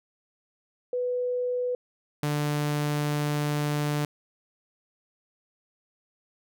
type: tone pair in turn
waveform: sine / sawtooth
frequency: 495.3 / 147.76 Hz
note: B4 / D3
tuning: +5 / +11 cents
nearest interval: octave + major sixth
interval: 2094 cents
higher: first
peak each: -25 / -21 dBFS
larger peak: second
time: 0.93-1.75 / 2.23-4.05 s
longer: second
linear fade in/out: 2 ms
effects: none